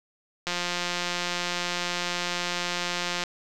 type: click train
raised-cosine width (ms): 0.2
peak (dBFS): -11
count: 488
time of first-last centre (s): 0.47-3.237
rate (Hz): 176
effects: none